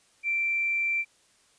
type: tone with tanh clipping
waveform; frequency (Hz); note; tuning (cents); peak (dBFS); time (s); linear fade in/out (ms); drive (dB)
triangle; 2349; D7; 0; -24; 0.23-1.05; 50; 3
effects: white hiss -63 dBFS RMS until 1.58 s + resampled to 22050 Hz